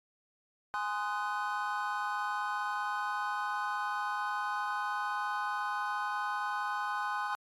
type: chord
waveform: triangle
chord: Ab dominant seventh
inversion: none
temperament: just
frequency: 830.6 / 1038.3 / 1245.9 / 1495.1 Hz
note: Ab5 / C6 / Eb6 / Gb6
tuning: 0 / -14 / +2 / +18 cents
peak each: -35 / -35 / -37 / -36 dBFS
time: 0.74-7.35 s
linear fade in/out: 0 ms
effects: AAC 48 kbps